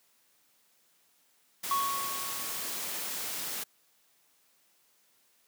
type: noise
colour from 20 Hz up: white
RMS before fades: -36 dBFS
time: 1.63-3.64 s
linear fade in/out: 10 ms
type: tone with exponential decay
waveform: triangle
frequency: 1108.7 Hz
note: C#6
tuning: in tune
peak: -23 dBFS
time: 1.71-3 s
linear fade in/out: 2 ms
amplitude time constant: 280 ms
effects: white hiss -68 dBFS RMS until 5.47 s + high-pass 150 Hz 12 dB/octave